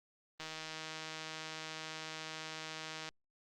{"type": "click train", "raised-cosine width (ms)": 0.2, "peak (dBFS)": -26, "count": 426, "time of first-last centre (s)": [0.4, 3.09], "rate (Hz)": 158, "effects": ["Opus 32 kbps"]}